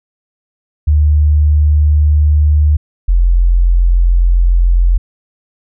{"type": "tone pair in turn", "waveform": "sine", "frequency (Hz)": [75, 43.59], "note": ["D2", "F1"], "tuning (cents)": [37, -3], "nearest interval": "major sixth", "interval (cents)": 940, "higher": "first", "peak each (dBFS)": -6, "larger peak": "neither", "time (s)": [[0.87, 2.77], [3.08, 4.98]], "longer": "neither", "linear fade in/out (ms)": 10, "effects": []}